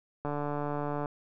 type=click train; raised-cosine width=1 ms; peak=-20 dBFS; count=119; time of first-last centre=0.25-1.058 s; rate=146 Hz; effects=none